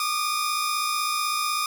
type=tone cluster; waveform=sawtooth; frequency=1169 / 1225 / 5110 Hz; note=D6 / D#6 / D#8; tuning=-8 / -27 / +45 cents; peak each=-27 / -22 / -28 dBFS; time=0-1.66 s; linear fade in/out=2 ms; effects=none